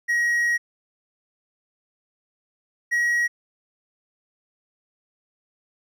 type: tone pair in turn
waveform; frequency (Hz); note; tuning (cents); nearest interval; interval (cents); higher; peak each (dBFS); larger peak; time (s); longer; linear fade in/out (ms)
triangle; 1897 / 1904.4; A#6 / A#6; +30 / +37; unison; 7; second; -17; neither; 0.08-0.58 / 2.91-3.28; first; 20
effects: none